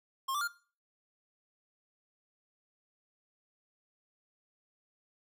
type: tone with pitch steps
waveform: square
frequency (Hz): 1070 / 1170 / 1405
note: C6 / D6 / F6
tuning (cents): +38 / -7 / +10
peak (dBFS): -32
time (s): 0.28-0.478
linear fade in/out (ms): 10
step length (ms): 66
effects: noise-tail reverb RT60 0.4 s tail -19 dB re dry